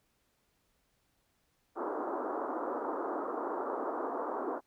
pink band-pass noise, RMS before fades -36 dBFS, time 1.75-4.61 s, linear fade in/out 50 ms, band 280 to 1300 Hz, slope 48 dB/octave, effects pink hiss -75 dBFS RMS until 4.66 s

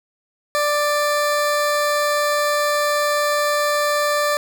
20% pulse tone, 589 Hz, D5, 5 cents sharp, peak -12 dBFS, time 0.55-4.37 s, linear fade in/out 0 ms, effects 9-bit

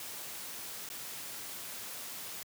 white noise with dropouts, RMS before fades -43 dBFS, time 0-2.43 s, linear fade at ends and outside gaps 2 ms, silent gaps 0.89-0.9 s, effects high-pass 100 Hz 12 dB/octave

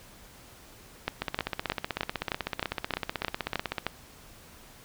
two click trains, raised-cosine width 0.3 ms, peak -13 / -11 dBFS, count 42 / 10, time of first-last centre 1.22-3.782 / 1.08-3.866 s, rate 16 / 3.23 Hz, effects pink hiss -52 dBFS RMS until 4.84 s

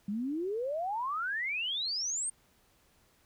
sine exponential sweep, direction up, 194.5 to 8870 Hz, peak -31 dBFS, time 0.08-2.3 s, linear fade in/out 5 ms, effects pink hiss -67 dBFS RMS until 3.25 s

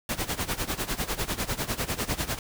pink noise with tremolo, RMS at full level -27 dBFS, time 0.09-2.39 s, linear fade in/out 2 ms, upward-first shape sine, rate 10 Hz, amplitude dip 85%, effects none

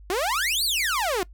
sawtooth exponential two-way sweep, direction up then down, 342 to 4762 to 342 Hz, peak -19 dBFS, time 0.1-1.23 s, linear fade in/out 0 ms, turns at 0.64 s, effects noise-tail reverb RT60 0.1 s tail -22 dB re dry + added 50 Hz sine -43 dBFS peak until 1.33 s

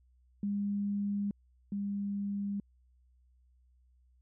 sine tone pair in turn, 202.5 / 201.2 Hz, G#3 / G3, -43 / +45 cents, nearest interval unison, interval 12 cents, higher first, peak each -30 / -32 dBFS, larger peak first, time 0.43-1.31 / 1.72-2.6 s, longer neither, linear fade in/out 2 ms, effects added 62 Hz sine -63 dBFS peak until 4.21 s

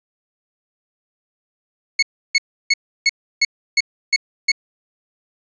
25% pulse tone bursts, 2196 Hz, C#7, 17 cents flat, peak -8 dBFS, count 8, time 1.99-4.518 s, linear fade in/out 5 ms, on 36 ms, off 320 ms, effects resampled to 16000 Hz

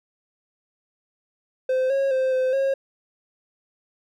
triangle tone with pitch steps, 517 / 546 / 522 / 516 / 542 Hz, C5 / C#5 / C5 / C5 / C#5, -21 / -26 / -4 / -24 / -39 cents, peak -17 dBFS, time 1.69-2.74 s, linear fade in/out 5 ms, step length 210 ms, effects none

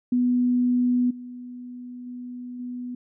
sine tone with level steps, 246.9 Hz, B3, in tune, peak -18 / -35 / -33 / -30 dBFS, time 0.12-2.95 s, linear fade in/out 5 ms, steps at 1.1 / 2.06 / 2.59 s, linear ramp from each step 10 ms, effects none

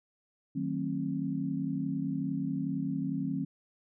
sine chord, D# diminished seventh, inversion none, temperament just, 155.56 / 186.68 / 224 / 268.8 Hz, D#3 / F#3 / A3 / C4, 0 / +16 / +31 / +47 cents, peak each -36 / -36 / -39 / -33 dBFS, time 0.55-3.45 s, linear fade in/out 10 ms, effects none

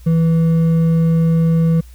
triangle tone with hard clipping, 164.1 Hz, E3, 8 cents flat, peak -12 dBFS, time 0.06-1.81 s, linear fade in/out 10 ms, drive 8 dB, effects added 60 Hz sine -36 dBFS peak until 1.94 s + white hiss -51 dBFS RMS until 1.94 s

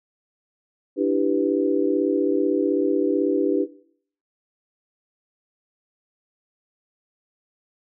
sine chord, E minor seventh, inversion third, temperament equal, 293.7 / 329.6 / 392 / 493.9 Hz, D4 / E4 / G4 / B4, 0 / 0 / 0 / 0 cents, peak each -22 / -25 / -23 / -25 dBFS, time 0.96-3.67 s, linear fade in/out 50 ms, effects noise-tail reverb RT60 0.6 s tail -19 dB re dry

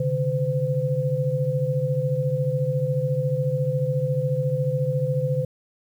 sine tone cluster, 133.8 / 147.9 / 511 Hz, C3 / D3 / C5, +39 / +13 / -41 cents, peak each -25 dBFS, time 0-5.45 s, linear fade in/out 5 ms, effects 9-bit

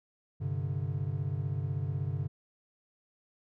triangle chord, G suspended fourth, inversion none, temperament equal, 98 / 130.81 / 146.83 Hz, G2 / C3 / D3, 0 / 0 / 0 cents, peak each -33 / -33 / -33 dBFS, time 0.4-2.28 s, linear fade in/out 20 ms, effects none

